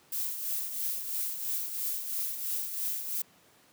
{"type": "noise with tremolo", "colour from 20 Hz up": "violet", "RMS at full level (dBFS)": -31, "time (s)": [0.12, 3.22], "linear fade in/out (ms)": 5, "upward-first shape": "triangle", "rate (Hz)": 3, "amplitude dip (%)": 60, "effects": ["pink hiss -61 dBFS RMS until 3.72 s", "high-pass 150 Hz 12 dB/octave"]}